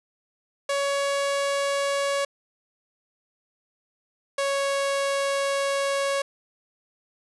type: tone pair in turn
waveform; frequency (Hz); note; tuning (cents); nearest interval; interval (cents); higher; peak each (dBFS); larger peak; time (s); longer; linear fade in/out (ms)
sawtooth; 560 / 554.8; C#5 / C#5; +18 / +1; unison; 17; first; -19; neither; 0.69-2.25 / 4.38-6.22; second; 5
effects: resampled to 24000 Hz + 9-bit